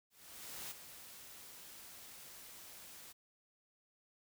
white noise with ADSR envelope, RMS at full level -45 dBFS, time 0.1-3.13 s, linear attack 610 ms, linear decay 15 ms, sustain -9 dB, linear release 17 ms, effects none

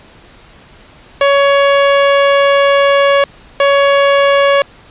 sawtooth tone bursts at uneven times, 560 Hz, C#5, 18 cents sharp, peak -3 dBFS, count 2, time 1.21-3.24 / 3.6-4.62 s, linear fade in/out 2 ms, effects pink hiss -41 dBFS RMS until 4.9 s + resampled to 8000 Hz

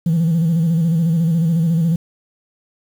sine tone with vibrato, 165.2 Hz, E3, 4 cents sharp, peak -11 dBFS, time 0.06-1.96 s, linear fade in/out 5 ms, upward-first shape square, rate 14 Hz, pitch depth 60 cents each way, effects tanh soft clip ceiling -11 dBFS + 7-bit

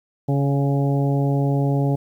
harmonic tone with a mistuned harmonic, 140 Hz, C#3, 18 cents sharp, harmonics 1 / 2 / 3 / 4 / 5 / 6, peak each -18 / -24 / -28 / -30 / -32 / -34 dBFS, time 0.28-1.96 s, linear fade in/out 10 ms, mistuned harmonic 6, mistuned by -20 cents, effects 9-bit

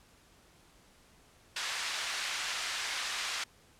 pink band-pass noise, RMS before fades -36 dBFS, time 1.56-3.44 s, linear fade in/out 5 ms, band 1500 to 6400 Hz, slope 12 dB/octave, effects pink hiss -62 dBFS RMS until 3.79 s + low-pass 11000 Hz 12 dB/octave

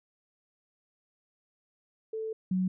sine tone pair in turn, 441 / 185.42 Hz, A4 / F#3, +4 / +4 cents, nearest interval octave + minor third, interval 1500 cents, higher first, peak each -32 / -25 dBFS, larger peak second, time 2.13-2.33 / 2.51-2.68 s, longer first, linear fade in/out 5 ms, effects none

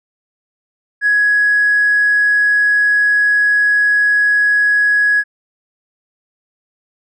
triangle tone with tanh clipping, 1672 Hz, G#6, 11 cents sharp, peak -9 dBFS, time 1.01-5.24 s, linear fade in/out 50 ms, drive 1 dB, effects resampled to 22050 Hz

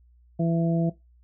harmonic tone, 166.7 Hz, E3, 20 cents sharp, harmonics 1 / 2 / 3 / 4, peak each -22 / -29 / -35 / -31 dBFS, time 0.39-0.9 s, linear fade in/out 10 ms, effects noise-tail reverb RT60 0.2 s tail -18 dB re dry + added 60 Hz sine -54 dBFS peak until 1.23 s

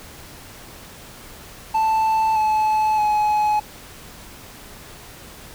triangle tone with pitch steps, 881 / 862.9 / 845.1 Hz, A5 / A5 / G#5, +2 / -34 / +30 cents, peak -14 dBFS, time 1.74-3.6 s, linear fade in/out 10 ms, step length 620 ms, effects pink hiss -41 dBFS RMS until 5.54 s

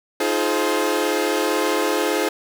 sawtooth chord, F minor seventh, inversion third, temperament equal with one note detuned, 311.1 / 349.2 / 424.3 / 523.3 Hz, Eb4 / F4 / Ab4 / C5, 0 / 0 / +37 / 0 cents, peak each -21 / -21 / -19 / -21 dBFS, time 0.2-2.29 s, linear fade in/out 5 ms, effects none

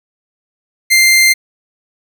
sawtooth tone, 2093 Hz, C7, in tune, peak -3 dBFS, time 0.9-1.34 s, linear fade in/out 20 ms, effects none

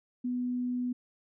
sine tone, 247.6 Hz, B3, 5 cents sharp, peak -29 dBFS, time 0.24-0.93 s, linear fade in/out 10 ms, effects none

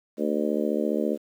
harmonic tone, 74.8 Hz, D2, 32 cents sharp, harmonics 3 / 4 / 5 / 6 / 7 / 8, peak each -28 / -29 / -30 / -31 / -31 / -32 dBFS, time 0.17-1.18 s, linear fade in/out 50 ms, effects 9-bit

